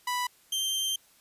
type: tone pair in turn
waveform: sawtooth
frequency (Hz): 987.8 / 3145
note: B5 / G7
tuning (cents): 0 / +5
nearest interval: octave + minor sixth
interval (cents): 2005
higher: second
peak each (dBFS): -24 / -24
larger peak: neither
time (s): 0.07-0.27 / 0.52-0.96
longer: second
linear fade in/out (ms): 5
effects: white hiss -61 dBFS RMS until 1.2 s + resampled to 32000 Hz